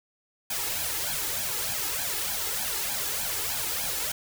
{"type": "noise with flanger", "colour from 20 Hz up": "white", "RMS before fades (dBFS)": -30, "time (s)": [0.5, 4.12], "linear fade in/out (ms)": 5, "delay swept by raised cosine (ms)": [1.2, 2.4], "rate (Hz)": 3.3, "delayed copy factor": 0.8, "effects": []}